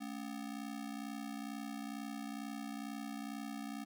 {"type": "ring-modulated tone", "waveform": "square", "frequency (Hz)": 248.6, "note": "B3", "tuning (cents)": 12, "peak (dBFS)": -39, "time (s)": [0, 3.85], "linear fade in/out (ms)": 20, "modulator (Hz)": 31.1, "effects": []}